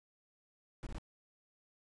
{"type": "noise bursts", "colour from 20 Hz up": "brown", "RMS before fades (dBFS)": -42, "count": 3, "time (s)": [0.83, 0.983], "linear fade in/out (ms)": 0, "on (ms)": 37, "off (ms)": 21, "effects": ["resampled to 22050 Hz"]}